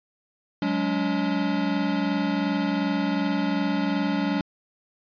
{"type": "chord", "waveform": "square", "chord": "F# suspended second", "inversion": "none", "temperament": "equal with one note detuned", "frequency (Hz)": [185, 207.7, 284.5], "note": ["F#3", "G#3", "C#4"], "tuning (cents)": [0, 0, 45], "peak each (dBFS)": [-29, -29, -26], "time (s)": [0.62, 4.41], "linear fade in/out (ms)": 2, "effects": ["resampled to 11025 Hz"]}